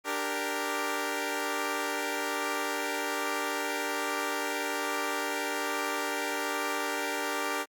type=chord; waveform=10% pulse; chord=G minor; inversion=second; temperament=equal; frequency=293.7 / 392 / 466.2 Hz; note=D4 / G4 / Bb4; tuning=0 / 0 / 0 cents; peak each=-26 dBFS; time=0.04-7.66 s; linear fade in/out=50 ms; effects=Opus 48 kbps